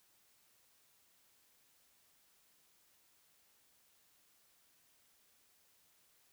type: silence
effects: white hiss -71 dBFS RMS until 6.32 s